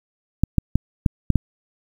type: clicks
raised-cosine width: 5 ms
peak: -3 dBFS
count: 6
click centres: 0.436 / 0.583 / 0.756 / 1.062 / 1.303 / 1.357 s
effects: 7-bit